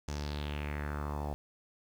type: tone with low-pass filter sweep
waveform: sawtooth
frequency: 73.42 Hz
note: D2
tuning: in tune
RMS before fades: -37 dBFS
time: 0.08-1.34 s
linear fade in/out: 0 ms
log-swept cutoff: 6600 to 720 Hz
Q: 3.4
effects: 9-bit